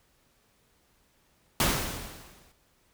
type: noise with exponential decay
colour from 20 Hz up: pink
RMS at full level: -22 dBFS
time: 1.6-2.52 s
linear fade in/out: 2 ms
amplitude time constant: 200 ms
effects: pink hiss -67 dBFS RMS until 2.93 s